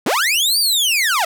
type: linear two-way sweep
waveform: sawtooth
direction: up then down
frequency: 163.5 to 4787 to 616 Hz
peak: -11 dBFS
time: 0.06-1.25 s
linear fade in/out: 5 ms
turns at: 0.59 s
effects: none